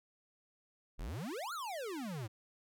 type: exponential two-way sweep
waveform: square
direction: up then down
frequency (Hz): 32.7 to 1456 to 101.3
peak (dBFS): -40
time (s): 0.98-2.28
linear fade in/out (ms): 20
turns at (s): 1.53
effects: none